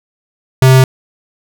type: tone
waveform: square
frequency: 130.81 Hz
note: C3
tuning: in tune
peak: -4 dBFS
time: 0.62-0.84 s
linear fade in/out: 2 ms
effects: none